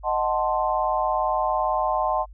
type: chord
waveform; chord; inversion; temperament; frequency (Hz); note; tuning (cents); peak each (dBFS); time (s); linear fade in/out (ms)
sine; D# diminished seventh; none; equal; 622.3 / 740 / 880 / 1046.5; D#5 / F#5 / A5 / C6; 0 / 0 / 0 / 0; -26; 0.03-2.26; 50
effects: added 50 Hz sine -41 dBFS peak until 2.33 s